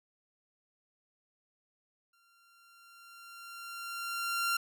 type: tone with exponential growth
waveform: sawtooth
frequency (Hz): 1381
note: F6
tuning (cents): -20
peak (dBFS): -24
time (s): 2.13-4.57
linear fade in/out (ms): 5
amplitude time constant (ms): 530
effects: none